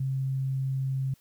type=tone; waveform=sine; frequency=133.6 Hz; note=C3; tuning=36 cents sharp; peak=-26 dBFS; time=0-1.14 s; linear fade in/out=5 ms; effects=white hiss -64 dBFS RMS until 1.2 s